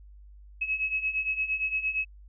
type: beating tone pair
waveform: sine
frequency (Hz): 2565 / 2573.7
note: E7 / E7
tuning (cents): -48 / -42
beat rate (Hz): 8.7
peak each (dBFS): -32 / -28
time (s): 0.61-2.05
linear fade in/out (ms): 10
effects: added 50 Hz sine -47 dBFS peak until 2.28 s